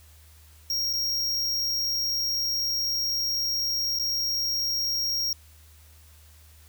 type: tone with dropouts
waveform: square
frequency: 5588 Hz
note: F8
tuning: in tune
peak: -25 dBFS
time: 0.7-5.33 s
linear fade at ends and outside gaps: 2 ms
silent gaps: 0.93-0.934 / 3.989-3.996 s
effects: added 77 Hz sine -51 dBFS peak until 6.68 s + white hiss -57 dBFS RMS until 6.68 s